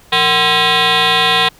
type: tone with frequency modulation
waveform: sine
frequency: 2204 Hz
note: C#7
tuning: 11 cents flat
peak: -7 dBFS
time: 0.12-1.49 s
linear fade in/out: 10 ms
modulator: 290 Hz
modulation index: 5.8
effects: tanh soft clip ceiling -8 dBFS + pink hiss -46 dBFS RMS until 1.59 s